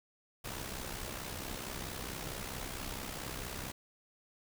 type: noise with amplitude modulation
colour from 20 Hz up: pink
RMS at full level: -39 dBFS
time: 0.44-3.72 s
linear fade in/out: 10 ms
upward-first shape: sine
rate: 64.5 Hz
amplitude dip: 60%
effects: none